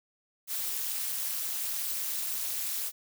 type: noise with amplitude modulation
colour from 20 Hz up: blue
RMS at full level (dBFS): -29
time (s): 0.47-2.92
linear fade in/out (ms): 50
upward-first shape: sine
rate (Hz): 259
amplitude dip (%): 95
effects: none